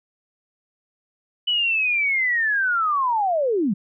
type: linear sweep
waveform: sine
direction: down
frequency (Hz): 2987 to 174.61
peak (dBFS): -18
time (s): 1.47-3.74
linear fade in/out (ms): 10
effects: none